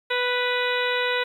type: harmonic tone with a mistuned harmonic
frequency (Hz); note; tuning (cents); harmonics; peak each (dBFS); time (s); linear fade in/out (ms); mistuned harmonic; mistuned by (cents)
493.9; B4; 0; 1 / 2 / 3 / 4 / 5 / 6 / 7 / 8; -26 / -30 / -28 / -29 / -31 / -35 / -35 / -32; 0.1-1.24; 10; 8; -38
effects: 9-bit